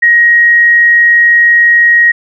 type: tone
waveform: sine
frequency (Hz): 1886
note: A#6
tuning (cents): +20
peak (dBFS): -3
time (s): 0.02-2.12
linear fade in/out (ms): 10
effects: none